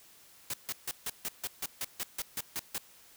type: noise bursts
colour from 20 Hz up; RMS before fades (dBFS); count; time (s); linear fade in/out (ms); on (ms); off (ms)
white; -35; 13; 0.5-2.781; 2; 37; 150
effects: white hiss -58 dBFS RMS until 3.16 s